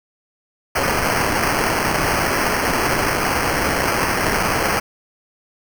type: noise with sample-and-hold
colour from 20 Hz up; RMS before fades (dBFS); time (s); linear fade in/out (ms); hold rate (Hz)
white; -19; 0.75-4.8; 10; 3675
effects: none